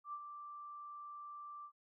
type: tone with ADSR envelope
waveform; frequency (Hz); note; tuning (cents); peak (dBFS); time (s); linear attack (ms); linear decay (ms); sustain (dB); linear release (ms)
sine; 1174.7; D6; 0; -40; 0.04-1.72; 90; 57; -7; 76
effects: none